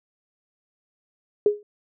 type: tone with exponential decay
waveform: sine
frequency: 415.3 Hz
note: G#4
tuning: in tune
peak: -11 dBFS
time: 1.46-1.63 s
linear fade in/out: 2 ms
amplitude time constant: 36 ms
effects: none